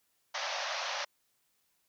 pink band-pass noise, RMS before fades -36 dBFS, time 0.34-1.05 s, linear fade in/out 10 ms, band 550 to 6200 Hz, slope 96 dB/octave, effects white hiss -75 dBFS RMS until 1.88 s

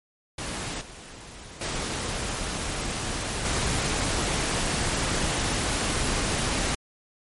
pink noise with level steps, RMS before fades -32 / -43 / -30 / -26 dBFS, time 0.38-6.75 s, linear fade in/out 5 ms, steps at 0.81 / 1.61 / 3.45 s, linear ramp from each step 2 ms, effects MP3 48 kbps

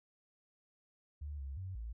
sine tone with pitch steps, 73.4 / 68.2 / 93.8 / 56.5 Hz, D2 / C#2 / F#2 / A1, 0 / -28 / +24 / +47 cents, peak -40 dBFS, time 1.21-1.93 s, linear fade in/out 10 ms, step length 180 ms, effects none

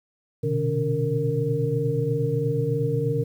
sine tone cluster, 119.5 / 127.8 / 150.9 / 283.5 / 461.3 Hz, A#2 / C3 / D3 / C#4 / A#4, +43 / -40 / +47 / +39 / -18 cents, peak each -33 / -26 / -27 / -33 / -25 dBFS, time 0.43-3.24 s, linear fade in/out 10 ms, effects 9-bit

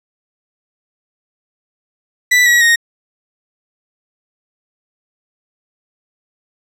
40% pulse tone with pitch steps, 1975.5 / 1918.2 / 1862.5 Hz, B6 / A#6 / A#6, 0 / +49 / -2 cents, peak -7 dBFS, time 2.31-2.76 s, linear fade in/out 10 ms, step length 150 ms, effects low-pass 12000 Hz 12 dB/octave

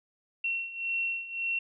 sine beating tone pair, 2721 / 2722.8 Hz, F7 / F7, -46 / -45 cents, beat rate 1.8 Hz, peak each -35 / -31 dBFS, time 0.44-1.59 s, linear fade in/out 5 ms, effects none

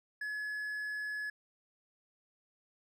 triangle tone, 1700 Hz, G#6, 40 cents sharp, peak -34 dBFS, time 0.21-1.3 s, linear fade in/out 5 ms, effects none

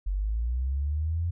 sine linear sweep, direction up, 45.31 to 87.31 Hz, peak -25 dBFS, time 0.06-1.31 s, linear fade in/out 10 ms, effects none

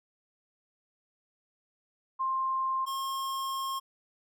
sine / square tone pair in turn, 1055 / 1074.1 Hz, C6 / C6, +14 / +45 cents, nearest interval unison, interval 31 cents, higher second, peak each -27 / -32 dBFS, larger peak first, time 2.19-2.86 / 2.86-3.8 s, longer second, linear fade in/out 20 ms, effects none

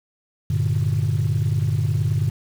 sine chord, G minor, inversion none, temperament equal, 98 / 116.54 / 146.83 Hz, G2 / Bb2 / D3, 0 / 0 / 0 cents, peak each -21 dBFS, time 0.5-2.3 s, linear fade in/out 5 ms, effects tanh soft clip ceiling -13 dBFS + 7-bit

